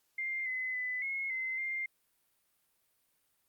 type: tone with pitch steps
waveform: sine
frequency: 2103 / 2031 / 2004 / 2168 / 2060 / 2105 Hz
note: C7 / B6 / B6 / C#7 / C7 / C7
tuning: +8 / +48 / +25 / -39 / -28 / +10 cents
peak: -33 dBFS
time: 0.18-1.86 s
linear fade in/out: 5 ms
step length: 280 ms
effects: white hiss -75 dBFS RMS until 3.48 s + Opus 48 kbps